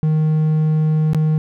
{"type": "tone with dropouts", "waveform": "triangle", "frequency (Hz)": 155.56, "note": "D#3", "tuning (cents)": 0, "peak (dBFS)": -11, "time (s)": [0.03, 1.38], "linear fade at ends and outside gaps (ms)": 0, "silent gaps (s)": [1.133, 1.147], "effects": []}